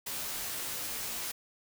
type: noise with comb filter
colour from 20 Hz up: white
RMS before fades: -37 dBFS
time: 0.06-1.32 s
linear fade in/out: 10 ms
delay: 15 ms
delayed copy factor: -0.85
effects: none